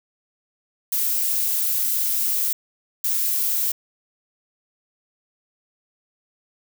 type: noise bursts at uneven times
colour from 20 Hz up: violet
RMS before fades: -22 dBFS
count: 2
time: 0.92-2.53 / 3.04-3.72 s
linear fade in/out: 5 ms
effects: none